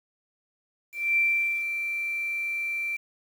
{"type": "tone with ADSR envelope", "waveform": "sine", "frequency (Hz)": 2349, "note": "D7", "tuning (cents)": 0, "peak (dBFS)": -19, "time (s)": [0.92, 2.97], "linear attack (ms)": 250, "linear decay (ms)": 450, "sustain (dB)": -8, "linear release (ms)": 12, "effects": ["8-bit"]}